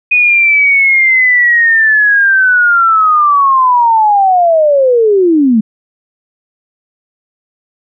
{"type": "linear sweep", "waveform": "sine", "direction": "down", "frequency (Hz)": [2489, 207.7], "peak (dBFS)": -5, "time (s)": [0.11, 5.61], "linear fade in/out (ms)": 10, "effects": []}